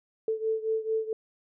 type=beating tone pair; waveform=sine; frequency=440.5 / 445 Hz; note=A4 / A4; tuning=+2 / +20 cents; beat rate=4.5 Hz; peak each=-28 / -31 dBFS; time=0.28-1.13 s; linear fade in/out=2 ms; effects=none